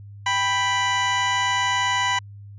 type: tone pair together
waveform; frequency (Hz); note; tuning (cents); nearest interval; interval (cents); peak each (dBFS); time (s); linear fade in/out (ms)
20% pulse; 787.6 / 987.8; G5 / B5; +8 / 0; major third; 392; -23 / -15; 0.26-2.19; 5
effects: added 101 Hz sine -38 dBFS peak until 2.58 s + resampled to 16000 Hz